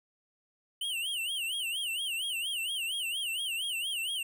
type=tone with vibrato; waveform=square; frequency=2960 Hz; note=F#7; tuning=in tune; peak=-32 dBFS; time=0.81-4.23 s; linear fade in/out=5 ms; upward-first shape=sine; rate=4.3 Hz; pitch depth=180 cents each way; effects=none